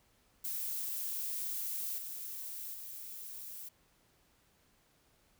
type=noise with level steps; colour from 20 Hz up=violet; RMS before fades=-38 / -43 / -46 dBFS; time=0.44-3.69 s; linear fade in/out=10 ms; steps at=1.98 / 2.74 s; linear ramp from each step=2 ms; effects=pink hiss -70 dBFS RMS until 5.39 s